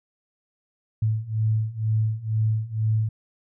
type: beating tone pair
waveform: sine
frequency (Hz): 108.4 / 110.5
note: A2 / A2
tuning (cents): -25 / +8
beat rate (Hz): 2.1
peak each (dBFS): -25 / -23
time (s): 1.02-3.09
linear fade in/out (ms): 5
effects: none